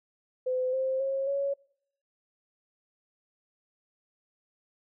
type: tone with pitch steps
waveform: sine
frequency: 510 / 525.2 / 541 / 557.1 Hz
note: C5 / C5 / C#5 / C#5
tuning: -44 / +6 / -42 / +9 cents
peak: -26 dBFS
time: 0.46-1.54 s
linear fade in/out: 10 ms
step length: 270 ms
effects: noise-tail reverb RT60 0.7 s tail -25 dB re dry